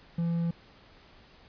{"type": "tone", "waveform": "triangle", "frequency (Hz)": 168.8, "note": "E3", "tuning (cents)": 41, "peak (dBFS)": -24, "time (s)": [0.18, 0.51], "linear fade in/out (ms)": 5, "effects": ["pink hiss -56 dBFS RMS until 1.48 s", "resampled to 11025 Hz"]}